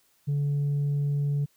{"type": "tone", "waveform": "sine", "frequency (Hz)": 143.6, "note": "D3", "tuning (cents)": -39, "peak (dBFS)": -21, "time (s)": [0.27, 1.46], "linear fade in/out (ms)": 20, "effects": ["tanh soft clip ceiling -22 dBFS", "white hiss -66 dBFS RMS until 1.56 s"]}